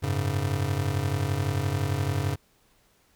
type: chord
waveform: square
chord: F# suspended second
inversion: none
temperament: just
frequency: 92.5 / 104.06 / 138.75 Hz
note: F#2 / G#2 / C#3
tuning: 0 / +4 / +2 cents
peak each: -30 dBFS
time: 0.02-2.36 s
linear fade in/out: 20 ms
effects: pink hiss -64 dBFS RMS until 3.15 s